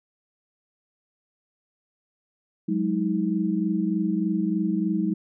sine tone cluster, 184.1 / 207.4 / 318.1 Hz, F#3 / G#3 / D#4, -8 / -2 / +38 cents, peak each -26 dBFS, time 2.68-5.14 s, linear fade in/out 10 ms, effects none

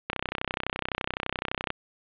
click train, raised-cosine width 0.3 ms, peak -11 dBFS, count 52, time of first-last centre 0.1-1.704 s, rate 31.8 Hz, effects resampled to 8000 Hz + 7-bit

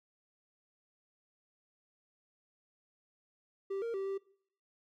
triangle tone with pitch steps, 390.8 / 463.8 / 388.5 / 390.7 Hz, G4 / A#4 / G4 / G4, -5 / -9 / -16 / -6 cents, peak -32 dBFS, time 3.7-4.18 s, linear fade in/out 10 ms, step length 120 ms, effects noise-tail reverb RT60 0.6 s tail -21 dB re dry

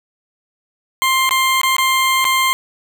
20% pulse tone with dropouts, 1053 Hz, C6, 11 cents sharp, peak -8 dBFS, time 1.02-2.53 s, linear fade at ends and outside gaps 0 ms, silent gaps 1.292-1.309 / 1.615-1.633 / 1.766-1.783 / 2.244-2.251 s, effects none

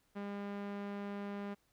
sawtooth tone with low-pass filter, 201.9 Hz, G#3, 49 cents flat, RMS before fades -42 dBFS, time 0.15-1.55 s, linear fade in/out 20 ms, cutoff 2200 Hz, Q 0.71, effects pink hiss -75 dBFS RMS until 1.72 s

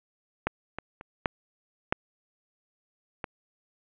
clicks, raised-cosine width 0.5 ms, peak -10 / -19 / -26 / -9 / -8 / -17 dBFS, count 6, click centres 0.47 / 0.786 / 1.011 / 1.258 / 1.925 / 3.242 s, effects resampled to 8000 Hz + 8-bit

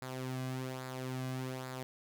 sawtooth tone with flanger, 129.3 Hz, C3, 20 cents flat, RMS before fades -40 dBFS, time 0.02-1.83 s, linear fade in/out 0 ms, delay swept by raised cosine 0.33 to 2.23 ms, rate 1.2 Hz, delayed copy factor -0.55, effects none

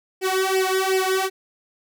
sawtooth tone with flanger, 378.7 Hz, F#4, 40 cents sharp, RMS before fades -21 dBFS, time 0.21-1.3 s, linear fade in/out 50 ms, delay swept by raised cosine 0.38 to 2.08 ms, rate 2.7 Hz, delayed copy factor +0.95, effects none

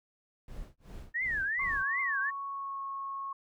brown noise with tremolo, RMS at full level -43 dBFS, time 0.48-1.83 s, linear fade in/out 2 ms, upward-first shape sine, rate 2.6 Hz, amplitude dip 100%
sine tone with vibrato, 1804 Hz, A6, 43 cents sharp, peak -29 dBFS, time 1.14-2.31 s, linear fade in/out 20 ms, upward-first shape triangle, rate 2.6 Hz, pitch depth 290 cents each way
sine tone with pitch glide, 1108.7 to 1095.3 Hz, C#6 to C#6, 0 to -21 cents, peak -35 dBFS, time 1.59-3.33 s, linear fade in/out 5 ms, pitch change -21 cents, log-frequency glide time 2.46-2.8 s
effects none

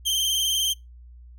sawtooth tone with vibrato, 3136 Hz, G7, in tune, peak -18 dBFS, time 0.05-0.74 s, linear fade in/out 20 ms, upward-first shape sine, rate 20 Hz, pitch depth 55 cents each way, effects noise-tail reverb RT60 0.2 s tail -25 dB re dry + added 60 Hz sine -43 dBFS peak until 1.38 s

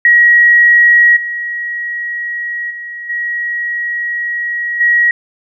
sine tone with level steps, 1904 Hz, A#6, 36 cents sharp, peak -4 / -17 / -23 / -15 / -7 dBFS, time 0.05-5.11 s, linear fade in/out 2 ms, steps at 1.16 / 2.7 / 3.09 / 4.8 s, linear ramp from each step 10 ms, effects none

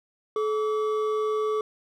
triangle tone pair together, 430.7 / 1148.5 Hz, A4 / D6, -37 / -39 cents, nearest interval octave + perfect fourth, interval 1698 cents, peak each -22 / -29 dBFS, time 0.36-1.61 s, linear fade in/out 2 ms, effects none

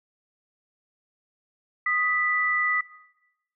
sine tone pair together, 1244.5 / 1973.7 Hz, D#6 / B6, 0 / -2 cents, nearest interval minor sixth, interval 798 cents, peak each -27 / -23 dBFS, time 1.86-2.81 s, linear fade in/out 5 ms, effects noise-tail reverb RT60 1.0 s tail -19 dB re dry

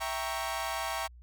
sawtooth chord, E diminished seventh, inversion none, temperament equal, 659.3 / 784 / 932.3 / 1108.7 Hz, E5 / G5 / Bb5 / Db6, 0 / 0 / 0 / 0 cents, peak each -34 dBFS, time 0-1.08 s, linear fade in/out 20 ms, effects added 60 Hz sine -49 dBFS peak until 1.22 s

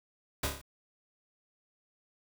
pink noise with echo, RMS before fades -31 dBFS, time 0.43-0.47 s, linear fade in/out 5 ms, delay 29 ms, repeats 5, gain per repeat -4 dB, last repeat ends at 0.615 s, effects none

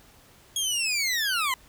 20% pulse linear sweep, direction down, 3322 to 987.8 Hz, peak -19 dBFS, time 0.56-1.54 s, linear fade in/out 2 ms, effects pink hiss -55 dBFS RMS until 1.68 s

